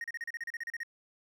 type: tone bursts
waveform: triangle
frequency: 1865 Hz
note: A#6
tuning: in tune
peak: -33 dBFS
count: 13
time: 0.01-0.833 s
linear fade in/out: 2 ms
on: 31 ms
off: 35 ms
effects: none